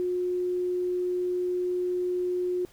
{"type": "tone", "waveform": "sine", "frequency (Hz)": 360, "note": "F#4", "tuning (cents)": -47, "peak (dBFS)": -25, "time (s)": [0, 2.65], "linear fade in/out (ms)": 0, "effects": ["pink hiss -57 dBFS RMS until 2.72 s"]}